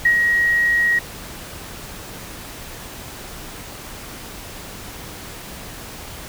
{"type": "tone with ADSR envelope", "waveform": "sine", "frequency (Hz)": 1895, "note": "A#6", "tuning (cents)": 28, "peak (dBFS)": -10, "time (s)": [0.05, 0.99], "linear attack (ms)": 6, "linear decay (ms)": 89, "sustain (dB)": -4, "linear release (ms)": 5, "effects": ["pink hiss -35 dBFS RMS until 6.28 s"]}